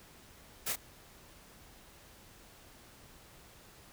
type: noise with echo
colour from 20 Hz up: white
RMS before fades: -35 dBFS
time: 0.66-0.73 s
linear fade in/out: 10 ms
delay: 30 ms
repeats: 1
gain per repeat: -3 dB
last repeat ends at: 0.76 s
effects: pink hiss -57 dBFS RMS until 3.92 s